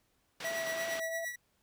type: band-pass noise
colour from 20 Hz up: white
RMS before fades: -43 dBFS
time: 0.4-1 s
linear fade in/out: 5 ms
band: 140 to 3600 Hz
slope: 12 dB/octave
type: tone with vibrato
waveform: sine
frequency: 659.3 Hz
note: E5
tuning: in tune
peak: -36 dBFS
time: 0.44-1.25 s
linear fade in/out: 5 ms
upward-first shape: sine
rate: 2.9 Hz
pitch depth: 16 cents each way
type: tone with tremolo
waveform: 45% pulse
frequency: 1941 Hz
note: B6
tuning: 31 cents flat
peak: -34 dBFS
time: 0.44-1.36 s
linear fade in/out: 10 ms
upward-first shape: triangle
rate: 8.7 Hz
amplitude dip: 70%
effects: pink hiss -74 dBFS RMS until 1.62 s